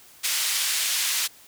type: band-pass noise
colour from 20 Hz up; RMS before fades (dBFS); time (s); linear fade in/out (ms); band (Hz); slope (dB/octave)
pink; -25; 0.23-1.28; 20; 2700 to 14000; 12
effects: white hiss -51 dBFS RMS until 1.47 s